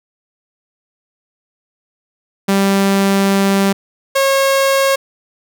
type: tone pair in turn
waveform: sawtooth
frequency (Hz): 196.4 / 544.1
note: G3 / C#5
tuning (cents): +4 / -32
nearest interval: octave + tritone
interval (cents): 1764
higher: second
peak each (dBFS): -7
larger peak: neither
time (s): 2.48-3.73 / 4.15-4.96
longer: first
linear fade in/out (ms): 10
effects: none